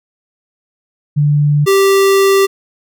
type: tone pair in turn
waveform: sine / square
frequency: 146.83 / 391.3 Hz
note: D3 / G4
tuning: 0 / -3 cents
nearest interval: octave + perfect fourth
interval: 1697 cents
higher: second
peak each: -8 dBFS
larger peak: neither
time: 1.16-1.66 / 1.66-2.47 s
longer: second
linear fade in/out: 20 ms
effects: none